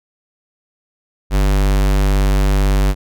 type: tone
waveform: square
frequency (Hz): 49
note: G1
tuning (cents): 0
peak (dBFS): -12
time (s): 1.3-2.95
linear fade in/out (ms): 50
effects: none